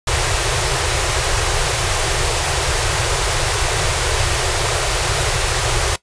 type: band-stop noise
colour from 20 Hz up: pink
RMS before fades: -18 dBFS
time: 0.07-5.96 s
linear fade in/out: 5 ms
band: 150 to 340 Hz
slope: 96 dB/octave
effects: noise-tail reverb RT60 0.1 s tail -18 dB re dry + resampled to 22050 Hz